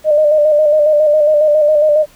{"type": "tone with vibrato", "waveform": "sine", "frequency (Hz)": 604, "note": "D5", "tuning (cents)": 48, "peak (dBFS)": -7, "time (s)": [0.04, 2.06], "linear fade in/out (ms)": 50, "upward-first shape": "square", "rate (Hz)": 7.3, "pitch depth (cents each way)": 38, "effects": ["pink hiss -46 dBFS RMS until 2.15 s"]}